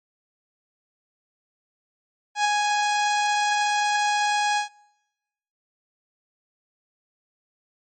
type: tone with ADSR envelope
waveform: sawtooth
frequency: 830.6 Hz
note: G#5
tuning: in tune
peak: -13 dBFS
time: 2.35-4.69 s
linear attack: 99 ms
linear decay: 6 ms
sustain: -3 dB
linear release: 120 ms
effects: noise-tail reverb RT60 1.0 s tail -25 dB re dry + MP3 32 kbps